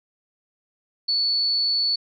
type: tone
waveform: sine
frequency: 4444 Hz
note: C#8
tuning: 4 cents sharp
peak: -19 dBFS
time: 1.08-1.96 s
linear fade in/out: 10 ms
effects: none